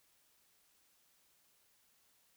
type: silence
effects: white hiss -72 dBFS RMS until 2.36 s